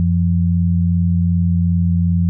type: tone pair together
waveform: sine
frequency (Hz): 89.96 / 172.6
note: F#2 / F3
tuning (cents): -48 / -20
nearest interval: major seventh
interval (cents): 1128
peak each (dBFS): -15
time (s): 0-2.29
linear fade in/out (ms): 0
effects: none